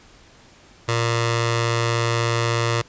15% pulse tone with notch filter, 116.54 Hz, A#2, in tune, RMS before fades -21 dBFS, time 0.88-2.82 s, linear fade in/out 10 ms, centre 240 Hz, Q 0.5, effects pink hiss -50 dBFS RMS until 2.88 s + resampled to 16000 Hz

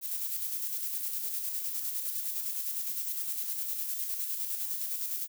violet noise with tremolo, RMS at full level -33 dBFS, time 0.01-5.28 s, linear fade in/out 50 ms, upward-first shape square, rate 9.8 Hz, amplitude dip 35%, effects none

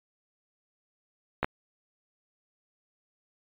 clicks, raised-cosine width 0.5 ms, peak -11 / -12 dBFS, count 2, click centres 1.43 / 1.445 s, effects resampled to 8000 Hz

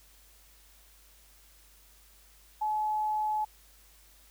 sine tone, 855 Hz, A5, 50 cents flat, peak -27 dBFS, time 2.61-3.45 s, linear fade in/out 10 ms, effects added 50 Hz sine -60 dBFS peak until 4.3 s + white hiss -60 dBFS RMS until 4.3 s

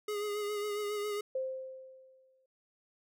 square tone with vibrato, 415.3 Hz, G#4, in tune, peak -34 dBFS, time 0.08-1.21 s, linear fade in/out 5 ms, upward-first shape sine, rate 7.3 Hz, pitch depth 30 cents each way
sine tone with exponential decay, 523.3 Hz, C5, in tune, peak -30 dBFS, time 1.35-2.46 s, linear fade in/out 5 ms, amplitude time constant 240 ms
effects none

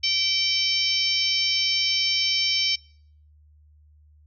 harmonic tone, 771 Hz, G5, 29 cents flat, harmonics 3 / 4 / 5 / 6 / 7 / 8, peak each -28 / -26 / -31 / -29 / -24 / -37 dBFS, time 0.03-2.76 s, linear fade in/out 10 ms, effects noise-tail reverb RT60 0.6 s tail -25 dB re dry + added 75 Hz sine -52 dBFS peak until 4.26 s

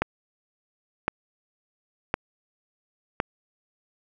click train, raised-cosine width 0.5 ms, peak -7 dBFS, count 4, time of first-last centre 0.02-3.201 s, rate 0.943 Hz, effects none

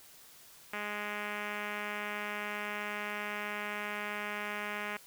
5% pulse tone with low-pass filter, 207.7 Hz, G#3, in tune, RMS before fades -38 dBFS, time 0.73-4.97 s, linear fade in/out 5 ms, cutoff 2400 Hz, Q 1.8, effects white hiss -56 dBFS RMS until 5.06 s

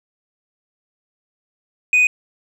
sine tone, 2489 Hz, D#7, in tune, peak -8 dBFS, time 1.93-2.07 s, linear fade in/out 2 ms, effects tanh soft clip ceiling -10 dBFS + 8-bit

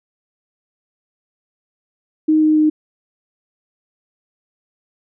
sine tone with pitch steps, 311.1 / 309.1 / 307.2 Hz, D#4 / D#4 / D#4, 0 / -11 / -22 cents, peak -10 dBFS, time 2.28-2.7 s, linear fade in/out 10 ms, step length 140 ms, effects none

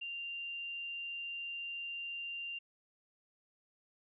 sine tone, 2783 Hz, F7, 7 cents flat, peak -39 dBFS, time 0.01-2.59 s, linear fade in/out 10 ms, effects none

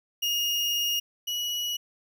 35% pulse tone pair in turn, 2853 / 2921 Hz, F7 / F#7, +36 / -23 cents, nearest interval unison, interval 41 cents, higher second, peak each -23 / -26 dBFS, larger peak first, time 0.22-1 / 1.27-1.77 s, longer first, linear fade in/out 10 ms, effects none

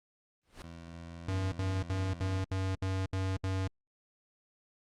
pink noise with exponential growth, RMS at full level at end -41 dBFS, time 0.43-0.62 s, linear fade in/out 1 ms, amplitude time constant 41 ms
20% pulse tone with pitch glide, 83.9 to 85.27 Hz, E2 to F2, +31 to -41 cents, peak -39 dBFS, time 0.63-2.41 s, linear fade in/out 10 ms, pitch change +28 cents, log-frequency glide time 0.79-1.89 s
square tone bursts, 94.9 Hz, F#2, 44 cents sharp, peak -31 dBFS, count 8, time 1.28-3.676 s, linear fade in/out 5 ms, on 240 ms, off 68 ms
effects low-pass 7000 Hz 12 dB/octave + Opus 32 kbps

